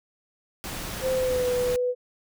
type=noise; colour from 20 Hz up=pink; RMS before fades=-34 dBFS; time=0.64-1.76 s; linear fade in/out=0 ms
type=tone with pitch glide; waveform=sine; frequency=520 to 495.7 Hz; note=C5 to B4; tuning=-11 to +6 cents; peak=-22 dBFS; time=1.01-1.95 s; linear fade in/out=50 ms; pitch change=-83 cents; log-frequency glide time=1.12-1.49 s
effects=none

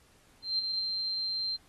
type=tone with ADSR envelope; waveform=sine; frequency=4147 Hz; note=C8; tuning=16 cents flat; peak=-25 dBFS; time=0.42-1.57 s; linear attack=170 ms; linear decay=4 ms; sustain=-5 dB; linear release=17 ms; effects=pink hiss -63 dBFS RMS until 1.68 s + AAC 32 kbps

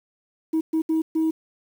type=tone bursts at uneven times; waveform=sine; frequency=319.6 Hz; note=D#4; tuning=47 cents sharp; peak=-17 dBFS; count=4; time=0.53-0.61 / 0.73-0.82 / 0.89-1.02 / 1.15-1.31 s; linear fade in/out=10 ms; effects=tanh soft clip ceiling -16 dBFS + 8-bit

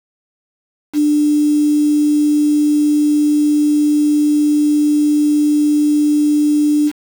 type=tone with quantisation; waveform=sine; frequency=297.2 Hz; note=D4; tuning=21 cents sharp; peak=-10 dBFS; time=0.93-6.92 s; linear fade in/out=50 ms; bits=5; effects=none

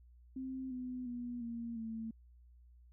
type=tone with pitch steps; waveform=sine; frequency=261.8 / 251.9 / 242.3 / 233.1 / 224.3 Hz; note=C4 / B3 / B3 / A#3 / A3; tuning=+1 / +34 / -33 / 0 / +34 cents; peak=-39 dBFS; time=0.36-2.11 s; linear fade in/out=5 ms; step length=350 ms; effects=added 60 Hz sine -58 dBFS peak until 2.92 s

